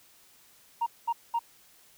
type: tone bursts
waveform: sine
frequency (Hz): 932.3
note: A#5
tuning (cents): 0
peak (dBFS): -23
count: 3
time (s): 0.81-1.392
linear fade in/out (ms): 10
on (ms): 54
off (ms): 210
effects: tanh soft clip ceiling -22 dBFS + white hiss -59 dBFS RMS until 1.97 s